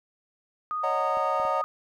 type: tone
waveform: sine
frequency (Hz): 1237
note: D#6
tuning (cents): -10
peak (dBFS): -27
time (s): 0.71-1.64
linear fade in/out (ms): 0
type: chord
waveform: triangle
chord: D# minor seventh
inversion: third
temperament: equal with one note detuned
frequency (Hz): 554.4 / 622.3 / 740 / 920.6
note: C#5 / D#5 / F#5 / A#5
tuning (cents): 0 / 0 / 0 / -22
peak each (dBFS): -29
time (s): 0.83-1.62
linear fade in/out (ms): 10
type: clicks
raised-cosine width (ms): 2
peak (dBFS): -33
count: 3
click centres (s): 1.172 / 1.399 / 1.452
effects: none